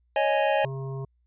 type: chord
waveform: square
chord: C# suspended second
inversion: none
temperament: equal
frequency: 554.4 / 622.3 / 830.6 Hz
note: C#5 / D#5 / G#5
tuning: 0 / 0 / 0 cents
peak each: -26 dBFS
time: 0.16-0.65 s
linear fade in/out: 2 ms
type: harmonic tone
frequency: 134.7 Hz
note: C#3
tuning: 49 cents flat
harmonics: 1 / 3 / 5 / 7 / 8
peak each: -31 / -38 / -47 / -49 / -48 dBFS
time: 0.64-1.05 s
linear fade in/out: 5 ms
effects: added 60 Hz sine -64 dBFS peak until 1.26 s + resampled to 8000 Hz